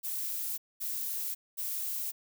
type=noise bursts; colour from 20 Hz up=violet; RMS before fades=-35 dBFS; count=3; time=0.03-2.12 s; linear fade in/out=20 ms; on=550 ms; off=220 ms; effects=none